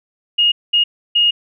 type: tone bursts at uneven times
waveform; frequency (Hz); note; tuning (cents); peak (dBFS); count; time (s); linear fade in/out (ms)
sine; 2860; F7; +41; -10; 3; 0.38-0.52 / 0.73-0.84 / 1.15-1.31; 10
effects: none